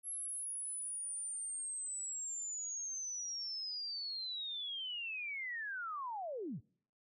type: linear sweep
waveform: sine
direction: down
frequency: 11210 to 82.8 Hz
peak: -39 dBFS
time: 0.03-6.61 s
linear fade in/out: 50 ms
effects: noise-tail reverb RT60 0.6 s tail -26 dB re dry